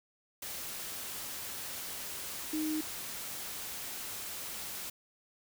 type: tone in noise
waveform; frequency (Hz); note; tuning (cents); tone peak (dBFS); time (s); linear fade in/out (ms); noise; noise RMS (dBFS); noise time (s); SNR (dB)
sine; 310.2; D#4; -5; -31; 2.53-2.81; 5; white; -41; 0.42-4.9; +7
effects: none